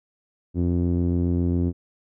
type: tone with low-pass filter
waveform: sawtooth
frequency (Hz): 87.31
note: F2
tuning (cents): 0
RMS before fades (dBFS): -22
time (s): 0.54-1.73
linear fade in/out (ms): 50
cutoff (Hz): 300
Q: 2.3
effects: none